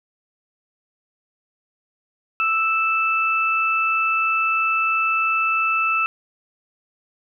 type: tone pair together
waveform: sine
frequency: 1318.5 / 2637 Hz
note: E6 / E7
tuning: 0 / 0 cents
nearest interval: octave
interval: 1200 cents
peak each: -20 dBFS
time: 2.4-6.06 s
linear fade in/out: 0 ms
effects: none